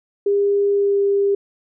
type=tone with pitch glide; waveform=sine; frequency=403 to 399.8 Hz; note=G4 to G4; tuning=+48 to +34 cents; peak=-14 dBFS; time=0.26-1.35 s; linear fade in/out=5 ms; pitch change=-14 cents; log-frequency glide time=0.72-1 s; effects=none